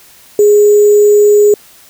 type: tone with sample-and-hold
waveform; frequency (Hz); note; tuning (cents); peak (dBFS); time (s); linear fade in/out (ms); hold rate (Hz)
sine; 415.3; G#4; 0; -3; 0.39-1.54; 2; 7350
effects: white hiss -41 dBFS RMS until 1.89 s